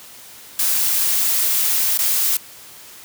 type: noise with dropouts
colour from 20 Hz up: blue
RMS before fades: -18 dBFS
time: 0.59-2.37 s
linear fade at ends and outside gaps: 2 ms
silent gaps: 1.975-1.989 s
effects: white hiss -41 dBFS RMS until 3.04 s + high-pass 60 Hz 12 dB/octave